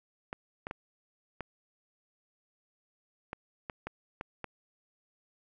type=clicks; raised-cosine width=0.5 ms; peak=-22 dBFS; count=9; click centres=0.329 / 0.669 / 0.711 / 1.407 / 3.331 / 3.698 / 3.87 / 4.211 / 4.443 s; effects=none